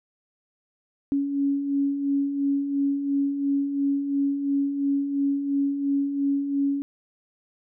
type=beating tone pair; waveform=sine; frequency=277.3 / 280.2 Hz; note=C#4 / C#4; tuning=+1 / +19 cents; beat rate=2.9 Hz; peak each=-31 / -22 dBFS; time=1.12-6.82 s; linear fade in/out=0 ms; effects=none